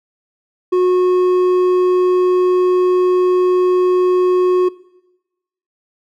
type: tone with hard clipping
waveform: sine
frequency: 364.4 Hz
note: F#4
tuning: 26 cents flat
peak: -12 dBFS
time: 0.72-4.69 s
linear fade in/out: 10 ms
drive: 5 dB
effects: noise-tail reverb RT60 1.0 s tail -20 dB re dry

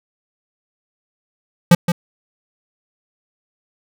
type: tone with echo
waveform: square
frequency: 173.3 Hz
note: F3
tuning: 13 cents flat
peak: -6 dBFS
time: 1.71-1.75 s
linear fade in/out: 5 ms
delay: 170 ms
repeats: 1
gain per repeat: -8 dB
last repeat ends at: 1.92 s
effects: none

